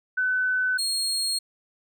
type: tone pair in turn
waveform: sine / 30% pulse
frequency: 1508 / 4265 Hz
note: F#6 / C8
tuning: +32 / +32 cents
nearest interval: octave + tritone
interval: 1800 cents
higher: second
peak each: -21 dBFS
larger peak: neither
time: 0.17-0.78 / 0.78-1.39 s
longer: neither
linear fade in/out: 10 ms
effects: none